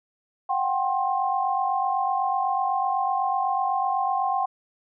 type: tone cluster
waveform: sine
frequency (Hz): 733 / 781 / 1062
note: F#5 / G5 / C6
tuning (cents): -16 / -7 / +25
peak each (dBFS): -28 / -24 / -27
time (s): 0.49-4.46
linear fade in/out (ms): 10
effects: none